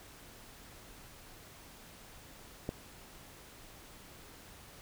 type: click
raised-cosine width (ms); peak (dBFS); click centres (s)
2; -21; 2.691
effects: pink hiss -54 dBFS RMS until 4.81 s